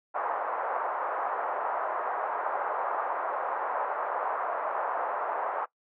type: band-pass noise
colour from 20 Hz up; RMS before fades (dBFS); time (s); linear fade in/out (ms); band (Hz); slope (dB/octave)
white; -31; 0.14-5.66; 20; 570 to 1200; 24
effects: noise-tail reverb RT60 0.1 s tail -20 dB re dry + low-pass 2000 Hz 12 dB/octave